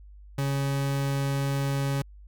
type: tone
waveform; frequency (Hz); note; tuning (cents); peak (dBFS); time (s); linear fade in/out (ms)
40% pulse; 138.59; C#3; 0; -24; 0.38-2.02; 5
effects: added 50 Hz sine -45 dBFS peak until 2.27 s